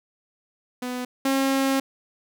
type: tone pair in turn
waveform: sawtooth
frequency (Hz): 249.3 / 269.9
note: B3 / C#4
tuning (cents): +16 / -46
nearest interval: minor second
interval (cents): 138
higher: second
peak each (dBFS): -24 / -16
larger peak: second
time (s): 0.82-1.05 / 1.25-1.8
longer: second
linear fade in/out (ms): 5
effects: none